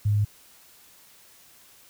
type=tone; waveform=sine; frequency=103.83 Hz; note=G#2; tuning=in tune; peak=-19 dBFS; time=0.05-0.25 s; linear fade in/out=10 ms; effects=white hiss -54 dBFS RMS until 1.89 s